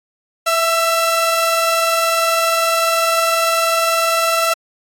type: tone pair together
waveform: sawtooth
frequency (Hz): 659.3 / 1338.6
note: E5 / E6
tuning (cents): 0 / +26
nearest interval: octave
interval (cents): 1226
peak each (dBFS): -13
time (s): 0.46-4.54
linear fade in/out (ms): 10
effects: AAC 48 kbps